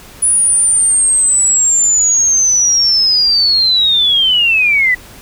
sine linear sweep, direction down, 9900 to 1945 Hz, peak -8 dBFS, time 0.22-4.95 s, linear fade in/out 10 ms, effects added 50 Hz sine -42 dBFS peak until 5.21 s + pink hiss -37 dBFS RMS until 5.21 s

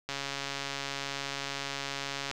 click train, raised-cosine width 0.2 ms, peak -17 dBFS, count 310, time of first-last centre 0.09-2.313 s, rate 139 Hz, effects none

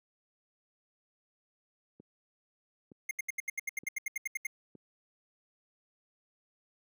click train, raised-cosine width 3 ms, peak -36 dBFS, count 4, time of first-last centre 2-4.752 s, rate 1.09 Hz
square tone bursts, 2121 Hz, C7, 23 cents sharp, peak -32 dBFS, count 15, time 3.09-4.469 s, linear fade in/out 5 ms, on 21 ms, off 76 ms
effects high-pass 200 Hz 12 dB/octave

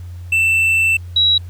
triangle / sine tone pair in turn, 2667 / 3880 Hz, E7 / B7, +20 / -31 cents, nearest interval tritone, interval 649 cents, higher second, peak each -10 dBFS, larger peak neither, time 0.32-0.97 / 1.16-1.38 s, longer first, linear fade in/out 5 ms, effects added 88 Hz sine -28 dBFS peak until 1.49 s + pink hiss -51 dBFS RMS until 1.49 s

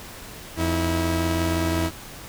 sawtooth tone pair together, 85.74 / 323.7 Hz, F2 / E4, -31 / -31 cents, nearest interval octave + major seventh, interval 2300 cents, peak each -20 dBFS, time 0.56-1.91 s, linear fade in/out 50 ms, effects pink hiss -40 dBFS RMS until 2.28 s

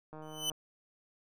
click train, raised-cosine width 1 ms, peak -34 dBFS, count 61, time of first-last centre 0.13-0.517 s, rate 155 Hz
sawtooth tone with exponential growth, 3020 Hz, F#7, 35 cents sharp, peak -25 dBFS, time 0.22-0.5 s, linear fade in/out 2 ms, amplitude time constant 59 ms
effects resampled to 32000 Hz

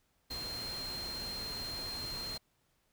sine tone in noise, 4186 Hz, C8, in tune, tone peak -39 dBFS, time 0.3-2.38 s, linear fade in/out 10 ms, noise pink, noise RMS -45 dBFS, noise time 0.3-2.38 s, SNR +3 dB, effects pink hiss -75 dBFS RMS until 2.92 s

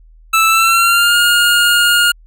25% pulse tone with pitch glide, 1318.5 to 1421.3 Hz, E6 to F6, 0 to +30 cents, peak -5 dBFS, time 0.33-2.12 s, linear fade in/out 10 ms, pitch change +130 cents, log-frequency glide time 0.48-1.17 s, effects added 40 Hz sine -40 dBFS peak until 2.26 s

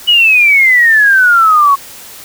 sine exponential sweep, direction down, 2960 to 1094 Hz, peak -4 dBFS, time 0.07-1.76 s, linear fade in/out 20 ms, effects white hiss -32 dBFS RMS until 2.24 s

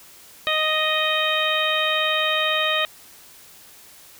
harmonic tone, 622 Hz, D#5, 1 cent flat, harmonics 1 / 2 / 3 / 4 / 5 / 6, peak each -26 / -26 / -26 / -26 / -26 / -26 dBFS, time 0.47-2.85 s, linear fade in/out 0 ms, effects white hiss -47 dBFS RMS until 4.19 s

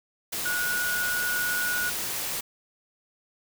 sine tone in noise, 1457 Hz, F#6, 27 cents flat, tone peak -26 dBFS, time 0.45-1.9 s, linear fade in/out 10 ms, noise white, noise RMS -31 dBFS, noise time 0.32-2.41 s, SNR +2 dB, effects none

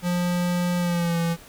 square tone with pitch glide, 176.7 to 168.23 Hz, F3 to E3, +21 to +36 cents, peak -22 dBFS, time 0.02-1.37 s, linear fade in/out 50 ms, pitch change -85 cents, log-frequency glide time 0.78-1.18 s, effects pink hiss -47 dBFS RMS until 1.48 s

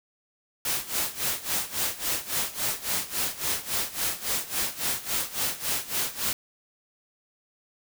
white noise with tremolo, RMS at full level -26 dBFS, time 0.65-6.33 s, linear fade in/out 2 ms, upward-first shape sine, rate 3.6 Hz, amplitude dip 85%, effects none

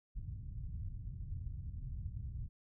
white low-pass noise, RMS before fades -43 dBFS, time 0.15-2.49 s, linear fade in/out 20 ms, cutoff 110 Hz, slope 24 dB/octave, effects none

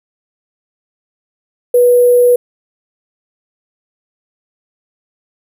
sine tone with sample-and-hold, 489.5 Hz, B4, 15 cents flat, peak -5 dBFS, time 1.74-2.36 s, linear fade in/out 5 ms, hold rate 11025 Hz, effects none

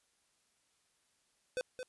square tone with echo, 507 Hz, B4, 45 cents sharp, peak -34 dBFS, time 1.57-1.61 s, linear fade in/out 0 ms, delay 220 ms, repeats 1, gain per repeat -7 dB, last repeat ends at 1.83 s, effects white hiss -75 dBFS RMS until 1.88 s + resampled to 24000 Hz

